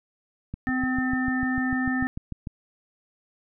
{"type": "click train", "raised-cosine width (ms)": 5, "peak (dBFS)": -20, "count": 14, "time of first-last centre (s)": [0.54, 2.472], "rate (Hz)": 6.73}
{"type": "harmonic tone", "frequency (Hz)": 256.9, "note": "C4", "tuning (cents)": -32, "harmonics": [1, 3, 5, 7], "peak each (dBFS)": [-24, -35, -38, -29], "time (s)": [0.67, 2.07], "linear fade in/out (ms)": 0}
{"effects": []}